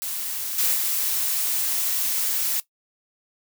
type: noise with level steps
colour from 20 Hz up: blue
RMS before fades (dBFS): -29 / -21 / -24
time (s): 0.02-2.6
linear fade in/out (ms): 0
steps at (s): 0.58 / 0.74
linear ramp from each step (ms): 5
effects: noise-tail reverb RT60 0.1 s tail -17 dB re dry